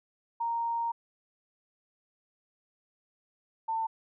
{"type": "tone pair in turn", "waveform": "sine", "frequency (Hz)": [930, 896.1], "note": ["A#5", "A5"], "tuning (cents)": [-4, 31], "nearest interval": "minor second", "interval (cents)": 65, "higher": "first", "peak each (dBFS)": -28, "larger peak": "neither", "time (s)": [[0.4, 0.92], [3.68, 3.87]], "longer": "first", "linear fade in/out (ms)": 10, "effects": []}